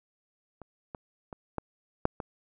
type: clicks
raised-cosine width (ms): 1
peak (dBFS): -30 / -24 / -26 / -17 / -9 / -21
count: 6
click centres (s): 0.617 / 0.948 / 1.328 / 1.583 / 2.054 / 2.202
effects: none